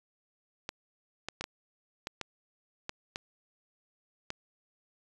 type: clicks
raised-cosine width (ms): 0.2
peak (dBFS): -18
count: 9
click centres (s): 0.691 / 1.286 / 1.41 / 1.441 / 2.071 / 2.213 / 2.894 / 3.159 / 4.304
effects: resampled to 24000 Hz + 9-bit